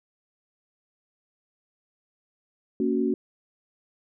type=chord; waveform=sine; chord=F# major; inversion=first; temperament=just; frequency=231.2 / 277.5 / 370 Hz; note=A#3 / C#4 / F#4; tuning=-14 / +2 / 0 cents; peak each=-26 dBFS; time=2.8-3.14 s; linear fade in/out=2 ms; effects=none